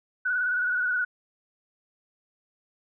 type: tone with vibrato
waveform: sine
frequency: 1474 Hz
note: F#6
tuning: 7 cents flat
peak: -23 dBFS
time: 0.25-1.05 s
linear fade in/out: 10 ms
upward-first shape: square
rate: 19 Hz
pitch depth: 35 cents each way
effects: none